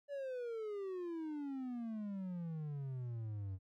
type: exponential sweep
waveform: triangle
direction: down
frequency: 580 to 92.5 Hz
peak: -38 dBFS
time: 0.08-3.59 s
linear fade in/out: 50 ms
effects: none